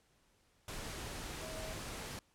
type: tone in noise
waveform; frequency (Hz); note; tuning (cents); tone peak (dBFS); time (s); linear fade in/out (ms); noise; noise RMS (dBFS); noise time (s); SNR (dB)
sine; 636; D#5; +38; -47; 1.42-1.73; 2; pink; -44; 0.68-2.19; -6
effects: pink hiss -72 dBFS RMS until 2.34 s + low-pass 11000 Hz 12 dB/octave